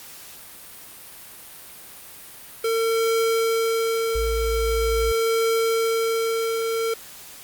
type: tone with tremolo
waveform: square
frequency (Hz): 453.4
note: A#4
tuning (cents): -48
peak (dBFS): -19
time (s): 2.64-6.94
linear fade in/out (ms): 5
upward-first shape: triangle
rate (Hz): 0.44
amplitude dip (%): 40
type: tone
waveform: sine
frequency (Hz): 56.1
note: A1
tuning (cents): +34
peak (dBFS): -24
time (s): 4.15-5.12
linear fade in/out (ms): 5
effects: white hiss -42 dBFS RMS until 7.43 s + Opus 48 kbps